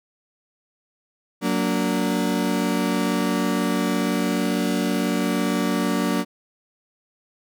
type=chord; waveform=35% pulse; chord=Gb augmented; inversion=none; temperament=just; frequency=185 / 231.2 / 289.1 Hz; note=Gb3 / Bb3 / D4; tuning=0 / -14 / -27 cents; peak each=-23 dBFS; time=1.41-6.25 s; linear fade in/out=50 ms; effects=none